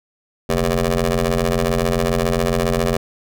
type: ring-modulated tone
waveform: 15% pulse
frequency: 87.31 Hz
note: F2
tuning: in tune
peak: -7 dBFS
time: 0.49-2.97 s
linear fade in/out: 5 ms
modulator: 313 Hz
effects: none